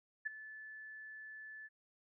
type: tone with ADSR envelope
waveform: sine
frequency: 1740 Hz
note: A6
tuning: 20 cents flat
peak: -33 dBFS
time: 0.25-1.69 s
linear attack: 17 ms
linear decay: 13 ms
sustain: -15 dB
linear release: 32 ms
effects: none